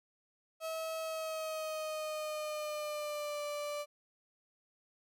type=tone with pitch glide; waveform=35% pulse; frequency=644 to 587.1 Hz; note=E5 to D5; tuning=-41 to -1 cents; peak=-35 dBFS; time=0.6-3.86 s; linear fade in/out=50 ms; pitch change=-160 cents; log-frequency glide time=0.98-3.44 s; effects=none